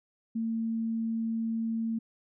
sine tone, 226.1 Hz, A3, 47 cents sharp, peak -28 dBFS, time 0.35-1.99 s, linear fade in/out 10 ms, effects none

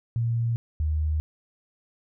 sine tone pair in turn, 116.54 / 77.02 Hz, A#2 / D#2, 0 / -17 cents, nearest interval perfect fifth, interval 717 cents, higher first, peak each -22 dBFS, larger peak neither, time 0.16-0.56 / 0.8-1.2 s, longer neither, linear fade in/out 0 ms, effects none

